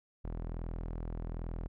sawtooth tone with low-pass filter, 41.2 Hz, E1, in tune, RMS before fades -39 dBFS, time 0.24-1.68 s, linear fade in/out 10 ms, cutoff 1100 Hz, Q 0.53, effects none

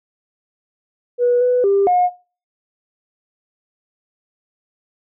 sine tone with pitch steps, 487.1 / 496 / 397.1 / 719 Hz, B4 / B4 / G4 / F#5, -24 / +7 / +22 / -50 cents, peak -11 dBFS, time 1.18-2.1 s, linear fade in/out 50 ms, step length 230 ms, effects noise-tail reverb RT60 0.4 s tail -22 dB re dry + tanh soft clip ceiling -7 dBFS

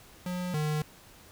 square tone pair in turn, 179.9 / 152.14 Hz, F#3 / D#3, -48 / -39 cents, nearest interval minor third, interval 291 cents, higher first, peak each -32 / -28 dBFS, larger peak second, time 0.26-0.54 / 0.54-0.82 s, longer neither, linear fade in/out 2 ms, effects pink hiss -54 dBFS RMS until 1.31 s

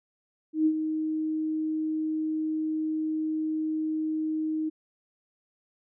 sine tone with ADSR envelope, 312.9 Hz, D#4, 10 cents sharp, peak -18 dBFS, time 0.53-4.7 s, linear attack 130 ms, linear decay 67 ms, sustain -8 dB, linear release 18 ms, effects none

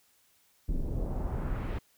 brown noise with low-pass filter sweep, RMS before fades -32 dBFS, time 0.68-1.79 s, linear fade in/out 10 ms, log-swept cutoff 300 to 2800 Hz, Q 1.1, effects white hiss -67 dBFS RMS until 1.97 s

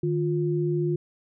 sine tone pair together, 152.38 / 351.9 Hz, D#3 / F4, -36 / +13 cents, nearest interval octave + major second, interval 1449 cents, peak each -25 / -25 dBFS, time 0.03-0.96 s, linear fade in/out 5 ms, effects none

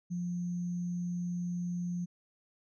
sine tone with sample-and-hold, 176.1 Hz, F3, 15 cents sharp, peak -32 dBFS, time 0.1-2.06 s, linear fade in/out 20 ms, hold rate 6300 Hz, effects resampled to 16000 Hz

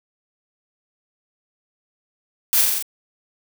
blue noise with echo, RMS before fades -17 dBFS, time 2.53-2.61 s, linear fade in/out 0 ms, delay 43 ms, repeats 5, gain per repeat -2 dB, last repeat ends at 2.825 s, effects none

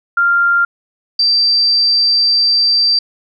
sine tone pair in turn, 1393 / 4685 Hz, F6 / D8, -5 / -5 cents, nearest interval octave + major sixth, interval 2100 cents, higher second, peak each -9 dBFS, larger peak neither, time 0.17-0.65 / 1.19-2.99 s, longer second, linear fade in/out 5 ms, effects none

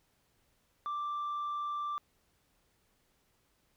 sine tone with tanh clipping, 1176 Hz, D6, 2 cents sharp, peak -34 dBFS, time 0.86-1.98 s, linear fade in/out 0 ms, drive 1 dB, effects pink hiss -73 dBFS RMS until 3.76 s

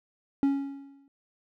triangle tone with exponential decay, 277.2 Hz, C#4, in tune, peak -17 dBFS, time 0.43-1.08 s, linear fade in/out 1 ms, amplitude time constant 140 ms, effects none

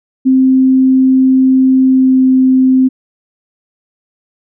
sine tone with pitch glide, 261.6 to 259.9 Hz, C4 to C4, 0 to -11 cents, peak -5 dBFS, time 0.25-2.89 s, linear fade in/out 20 ms, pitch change -11 cents, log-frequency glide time 1.85-2.24 s, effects none

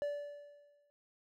triangle tone with exponential decay, 580 Hz, D5, 22 cents flat, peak -30 dBFS, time 0.02-0.9 s, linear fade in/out 0 ms, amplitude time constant 190 ms, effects none

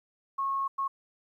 sine tone bursts at uneven times, 1092 Hz, C#6, 26 cents flat, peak -27 dBFS, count 2, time 0.38-0.68 / 0.78-0.88 s, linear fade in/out 10 ms, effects 11-bit

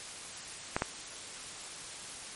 clicks, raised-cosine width 0.5 ms, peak -13 dBFS, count 2, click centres 0.765 / 0.821 s, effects white hiss -44 dBFS RMS until 2.35 s + MP3 48 kbps

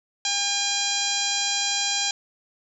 harmonic tone, 807 Hz, G#5, 50 cents flat, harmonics 1 / 2 / 3 / 4 / 5 / 6 / 7 / 8 / 9, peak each -33 / -35 / -32 / -29 / -29 / -31 / -31 / -34 / -30 dBFS, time 0.25-2.11 s, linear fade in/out 2 ms, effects none

